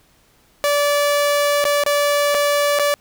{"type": "tone with dropouts", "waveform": "sawtooth", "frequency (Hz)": 579, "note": "D5", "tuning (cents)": -25, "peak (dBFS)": -11, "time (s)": [0.64, 2.94], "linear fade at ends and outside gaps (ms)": 0, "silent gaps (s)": [[1.641, 1.652], [1.837, 1.863], [2.344, 2.348], [2.788, 2.796]], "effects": ["pink hiss -56 dBFS RMS until 3 s"]}